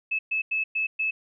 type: tone bursts at uneven times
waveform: sine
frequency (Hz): 2603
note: E7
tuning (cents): -22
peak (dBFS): -23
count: 5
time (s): 0.11-0.19 / 0.31-0.42 / 0.51-0.64 / 0.75-0.87 / 0.99-1.11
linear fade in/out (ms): 10
effects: none